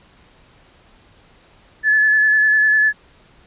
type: tone with vibrato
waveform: sine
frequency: 1725 Hz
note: A6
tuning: 35 cents flat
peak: -11 dBFS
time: 1.83-2.93 s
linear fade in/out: 50 ms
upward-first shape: square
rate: 10 Hz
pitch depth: 15 cents each way
effects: pink hiss -51 dBFS RMS until 3.46 s + resampled to 8000 Hz